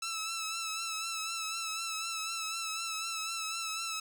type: tone with vibrato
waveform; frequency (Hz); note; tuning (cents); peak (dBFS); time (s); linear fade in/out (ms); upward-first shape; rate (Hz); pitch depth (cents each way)
10% pulse; 1318.5; E6; 0; -26; 0.02-4; 5; triangle; 4; 47
effects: none